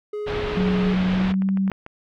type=tone; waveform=triangle; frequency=418.9 Hz; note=G#4; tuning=15 cents sharp; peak=-24 dBFS; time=0.13-0.94 s; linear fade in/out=5 ms
type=low-pass noise; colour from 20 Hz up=pink; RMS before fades=-29 dBFS; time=0.26-1.33 s; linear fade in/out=20 ms; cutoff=3500 Hz; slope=24 dB/octave
type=tone with pitch glide; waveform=sine; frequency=185 to 192.86 Hz; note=F#3 to G3; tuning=0 to -28 cents; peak=-18 dBFS; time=0.57-1.7 s; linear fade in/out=0 ms; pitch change=+72 cents; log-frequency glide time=1.1-1.47 s
type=clicks; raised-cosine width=0.5 ms; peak=-22 dBFS; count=9; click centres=1.214 / 1.297 / 1.34 / 1.421 / 1.489 / 1.573 / 1.678 / 1.717 / 1.864 s
effects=none